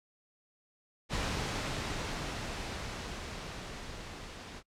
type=noise with level ramp; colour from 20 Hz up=pink; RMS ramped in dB=-33 to -46 dBFS; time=1.09-4.63 s; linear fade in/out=50 ms; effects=noise-tail reverb RT60 0.1 s tail -25 dB re dry + low-pass 6000 Hz 12 dB/octave